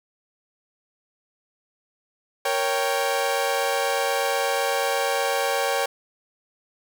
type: chord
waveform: sawtooth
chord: G diminished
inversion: first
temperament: equal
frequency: 466.2 / 554.4 / 784 Hz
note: Bb4 / Db5 / G5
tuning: 0 / 0 / 0 cents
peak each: -24 / -21 / -22 dBFS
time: 2.45-5.86 s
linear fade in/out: 5 ms
effects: none